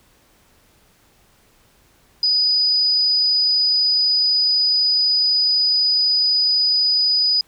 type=tone; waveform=sine; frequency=4964 Hz; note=D#8; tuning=5 cents flat; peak=-14 dBFS; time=2.23-7.41 s; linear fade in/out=2 ms; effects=pink hiss -56 dBFS RMS until 7.47 s